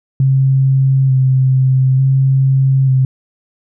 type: tone with vibrato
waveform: sine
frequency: 132.6 Hz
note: C3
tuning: 23 cents sharp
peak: -8 dBFS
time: 0.2-3.05 s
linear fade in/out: 2 ms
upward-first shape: square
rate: 0.56 Hz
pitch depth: 19 cents each way
effects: none

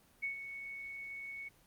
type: tone with ADSR envelope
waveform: sine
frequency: 2217 Hz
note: C#7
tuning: in tune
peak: -33 dBFS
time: 0.22-1.49 s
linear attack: 19 ms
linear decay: 110 ms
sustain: -9 dB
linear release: 14 ms
effects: pink hiss -66 dBFS RMS until 1.66 s + Opus 24 kbps

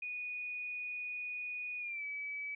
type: tone with pitch glide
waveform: sine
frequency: 2469 to 2290 Hz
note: D#7 to D7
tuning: -14 to -44 cents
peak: -38 dBFS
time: 0.02-2.55 s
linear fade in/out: 5 ms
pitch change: -130 cents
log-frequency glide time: 1.79-2.04 s
effects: none

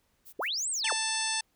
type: noise bursts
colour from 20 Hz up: violet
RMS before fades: -49 dBFS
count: 4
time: 0.25-0.811 s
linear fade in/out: 20 ms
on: 81 ms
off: 79 ms
type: linear two-way sweep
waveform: sine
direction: up then down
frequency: 246.9 to 8710 to 306.5 Hz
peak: -29 dBFS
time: 0.39-0.93 s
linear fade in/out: 5 ms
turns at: 0.7 s
type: harmonic tone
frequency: 884 Hz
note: A5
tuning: 8 cents sharp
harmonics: 1 / 2 / 3 / 4 / 5 / 6 / 7 / 9 / 10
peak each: -37 / -37 / -37 / -37 / -37 / -37 / -37 / -37 / -37 dBFS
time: 0.84-1.41 s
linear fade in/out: 5 ms
effects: pink hiss -72 dBFS RMS until 1.55 s

